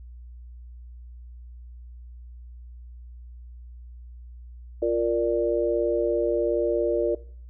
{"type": "chord", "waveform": "sine", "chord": "Bb major", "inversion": "second", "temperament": "equal", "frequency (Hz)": [349.2, 466.2, 587.3], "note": ["F4", "Bb4", "D5"], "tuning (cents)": [0, 0, 0], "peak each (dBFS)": -25, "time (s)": [4.82, 7.15], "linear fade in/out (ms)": 5, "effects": ["noise-tail reverb RT60 0.5 s tail -20 dB re dry", "added 60 Hz sine -40 dBFS peak until 7.49 s"]}